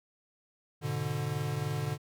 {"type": "chord", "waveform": "square", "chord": "G# diminished", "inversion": "none", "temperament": "equal", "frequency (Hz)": [103.83, 123.47, 146.83], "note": ["G#2", "B2", "D3"], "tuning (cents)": [0, 0, 0], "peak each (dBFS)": [-39, -37, -34], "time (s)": [0.81, 1.98], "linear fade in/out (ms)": 50, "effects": []}